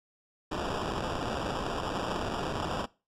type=noise with sample-and-hold; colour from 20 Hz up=blue; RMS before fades=-33 dBFS; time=0.51-2.86 s; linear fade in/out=10 ms; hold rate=2100 Hz; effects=noise-tail reverb RT60 0.3 s tail -21 dB re dry + low-pass 6000 Hz 12 dB/octave